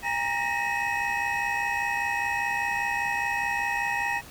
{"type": "tone cluster", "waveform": "triangle", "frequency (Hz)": [811, 935, 1840, 1905, 2554], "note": ["G#5", "A#5", "A#6", "A#6", "D#7"], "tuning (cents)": [-41, 5, -23, 37, 45], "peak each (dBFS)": -30, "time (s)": [0.02, 4.22], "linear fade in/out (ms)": 50, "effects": ["pink hiss -46 dBFS RMS until 4.3 s"]}